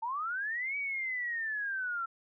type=linear two-way sweep; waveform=sine; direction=up then down; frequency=876 to 2288 to 1336 Hz; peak=-32 dBFS; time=0.02-2.06 s; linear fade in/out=10 ms; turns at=0.77 s; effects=none